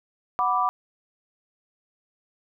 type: chord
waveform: sine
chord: B minor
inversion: second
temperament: equal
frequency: 740 / 987.8 / 1174.7 Hz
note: F#5 / B5 / D6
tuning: 0 / 0 / 0 cents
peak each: -26 / -25 / -23 dBFS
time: 0.39-0.69 s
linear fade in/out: 0 ms
effects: none